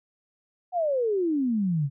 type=exponential sweep; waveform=sine; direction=down; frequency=746 to 133.1 Hz; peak=-22 dBFS; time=0.72-1.9 s; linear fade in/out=50 ms; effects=none